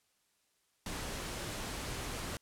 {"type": "noise", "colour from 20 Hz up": "pink", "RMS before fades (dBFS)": -40, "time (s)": [0.86, 2.37], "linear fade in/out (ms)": 2, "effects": ["white hiss -75 dBFS RMS until 2.41 s", "low-pass 11000 Hz 12 dB/octave"]}